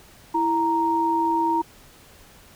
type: tone pair together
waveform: sine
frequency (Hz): 330.3 / 932.3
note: E4 / A#5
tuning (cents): +4 / 0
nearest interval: octave + tritone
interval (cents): 1796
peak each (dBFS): -24 / -20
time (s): 0.34-1.62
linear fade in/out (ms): 10
effects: pink hiss -50 dBFS RMS until 2.55 s